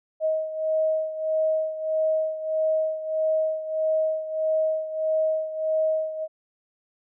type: beating tone pair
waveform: sine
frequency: 630 / 631.6 Hz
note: D#5 / D#5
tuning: +21 / +26 cents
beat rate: 1.6 Hz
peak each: -23 / -28 dBFS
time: 0.2-6.28 s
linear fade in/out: 50 ms
effects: none